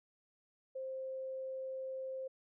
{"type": "tone", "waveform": "sine", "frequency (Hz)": 526, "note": "C5", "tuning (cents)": 9, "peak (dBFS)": -39, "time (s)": [0.75, 2.28], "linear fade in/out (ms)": 10, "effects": []}